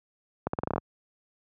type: accelerating click train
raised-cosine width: 1 ms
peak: -13 dBFS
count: 9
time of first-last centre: 0.47-0.78 s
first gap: 64 ms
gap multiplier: 0.85
effects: high-pass 80 Hz 12 dB/octave